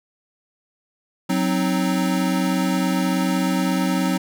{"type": "chord", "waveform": "square", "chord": "C diminished", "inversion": "second", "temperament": "equal", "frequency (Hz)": [185, 261.6, 311.1], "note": ["Gb3", "C4", "Eb4"], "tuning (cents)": [0, 0, 0], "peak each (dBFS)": [-22, -24, -26], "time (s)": [1.29, 4.18], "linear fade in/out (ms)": 10, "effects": []}